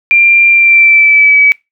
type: tone with pitch glide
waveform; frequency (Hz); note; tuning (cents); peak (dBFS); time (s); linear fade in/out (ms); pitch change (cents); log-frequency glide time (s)
sine; 2379 to 2283; D7 to D7; +22 to -50; -3; 0.11-1.52; 0; -72; 0.49-1.4
effects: noise-tail reverb RT60 0.2 s tail -23 dB re dry